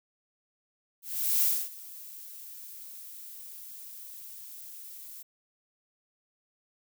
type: noise with ADSR envelope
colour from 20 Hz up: violet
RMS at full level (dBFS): -24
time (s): 1.02-5.23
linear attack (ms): 410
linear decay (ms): 260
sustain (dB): -21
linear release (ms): 11
effects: none